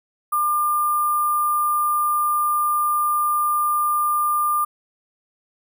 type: tone with sample-and-hold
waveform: sine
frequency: 1200 Hz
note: D6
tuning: 37 cents sharp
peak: -17 dBFS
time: 0.32-4.65 s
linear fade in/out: 10 ms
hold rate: 11025 Hz
effects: none